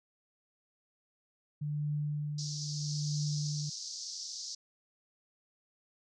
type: tone with tremolo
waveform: sine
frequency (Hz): 148.3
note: D3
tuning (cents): +17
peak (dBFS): -30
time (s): 1.61-3.7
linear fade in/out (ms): 10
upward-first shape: triangle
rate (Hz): 0.77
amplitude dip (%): 60
type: band-pass noise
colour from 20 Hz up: pink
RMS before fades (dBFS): -42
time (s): 2.38-4.55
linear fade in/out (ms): 5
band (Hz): 4600 to 6300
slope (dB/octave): 48
effects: none